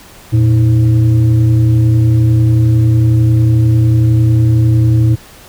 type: tone with frequency modulation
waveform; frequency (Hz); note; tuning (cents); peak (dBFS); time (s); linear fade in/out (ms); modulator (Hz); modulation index
sine; 116.54; A#2; 0; -6; 0.32-5.16; 20; 202; 0.53
effects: pink hiss -38 dBFS RMS until 5.48 s